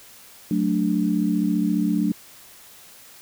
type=chord; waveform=sine; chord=D major; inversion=first; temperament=equal; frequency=185 / 220 / 293.7 Hz; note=F#3 / A3 / D4; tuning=0 / 0 / 0 cents; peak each=-23 / -23 / -23 dBFS; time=0.51-2.12 s; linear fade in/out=2 ms; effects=white hiss -47 dBFS RMS until 3.21 s